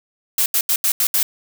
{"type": "noise bursts at uneven times", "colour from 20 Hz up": "blue", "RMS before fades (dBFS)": -17, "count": 6, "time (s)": [[0.38, 0.46], [0.54, 0.61], [0.69, 0.76], [0.84, 0.92], [1, 1.07], [1.14, 1.23]], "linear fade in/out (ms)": 2, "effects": []}